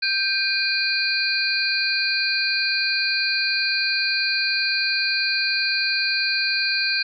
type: tone cluster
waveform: sine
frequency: 1567 / 2434 / 4145 / 4602 Hz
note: G6 / D#7 / C8 / D8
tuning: -1 / -39 / -17 / -36 cents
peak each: -25 dBFS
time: 0.02-7.03 s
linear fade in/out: 10 ms
effects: none